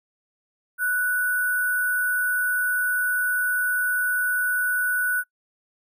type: tone with sample-and-hold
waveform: sine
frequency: 1480 Hz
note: F#6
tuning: in tune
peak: -20 dBFS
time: 0.78-5.24 s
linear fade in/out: 50 ms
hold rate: 11025 Hz
effects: noise-tail reverb RT60 0.1 s tail -22 dB re dry